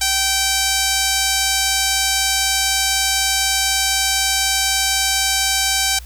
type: tone with band-pass filter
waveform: sawtooth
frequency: 776 Hz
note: G5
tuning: 18 cents flat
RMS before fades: -18 dBFS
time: 0.01-5.99 s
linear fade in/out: 5 ms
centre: 6600 Hz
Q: 0.96
effects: added 60 Hz sine -33 dBFS peak until 6.05 s + white hiss -45 dBFS RMS until 6.05 s